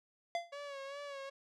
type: tone with exponential decay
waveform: square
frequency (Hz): 687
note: F5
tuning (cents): -29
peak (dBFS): -31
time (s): 0.35-0.54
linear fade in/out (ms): 1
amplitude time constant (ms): 40
type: tone with vibrato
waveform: sawtooth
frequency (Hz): 560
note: C#5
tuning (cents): +18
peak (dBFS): -39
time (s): 0.52-1.3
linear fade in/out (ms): 10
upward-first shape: sine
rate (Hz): 2.5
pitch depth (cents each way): 51
effects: low-pass 5000 Hz 12 dB/octave